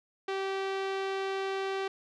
sawtooth tone with low-pass filter, 387.3 Hz, G4, 21 cents flat, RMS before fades -33 dBFS, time 0.28-1.88 s, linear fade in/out 5 ms, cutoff 3700 Hz, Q 0.94, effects none

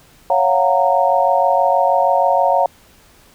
sine chord, Gb major seventh, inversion second, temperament just, 555 / 693.7 / 740 / 925 Hz, Db5 / F5 / Gb5 / Bb5, +2 / -12 / 0 / -14 cents, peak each -17 dBFS, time 0.3-2.66 s, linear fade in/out 2 ms, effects pink hiss -49 dBFS RMS until 3.34 s

